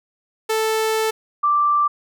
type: tone pair in turn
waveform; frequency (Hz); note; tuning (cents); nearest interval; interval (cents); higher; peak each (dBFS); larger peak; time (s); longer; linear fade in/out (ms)
sawtooth / sine; 440 / 1174.7; A4 / D6; 0 / 0; octave + perfect fourth; 1700; second; -14; neither; 0.49-1.11 / 1.43-1.88; first; 10
effects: none